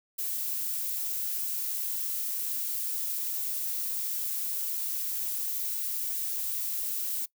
violet noise, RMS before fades -32 dBFS, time 0.18-7.26 s, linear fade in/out 10 ms, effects noise-tail reverb RT60 0.1 s tail -21 dB re dry

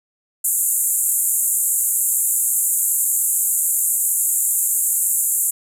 pink band-pass noise, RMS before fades -19 dBFS, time 0.44-5.51 s, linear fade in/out 10 ms, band 7100 to 14000 Hz, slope 96 dB/octave, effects none

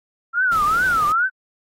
sine tone with vibrato, 1347 Hz, E6, 37 cents sharp, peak -15 dBFS, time 0.33-1.3 s, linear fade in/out 50 ms, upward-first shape triangle, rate 2.4 Hz, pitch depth 250 cents each way
pink noise, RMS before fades -34 dBFS, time 0.52-1.12 s, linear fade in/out 0 ms
effects AAC 48 kbps

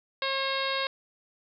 harmonic tone, 540 Hz, C#5, 45 cents flat, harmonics 1 / 2 / 3 / 4 / 5 / 6 / 7 / 8 / 9, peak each -33 / -33 / -35 / -36 / -37 / -39 / -35 / -38 / -43 dBFS, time 0.22-0.87 s, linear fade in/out 2 ms, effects none

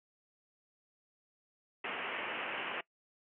white low-pass noise, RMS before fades -39 dBFS, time 1.84-2.81 s, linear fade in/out 5 ms, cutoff 3000 Hz, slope 96 dB/octave, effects noise-tail reverb RT60 0.1 s tail -22 dB re dry + high-pass 300 Hz 12 dB/octave

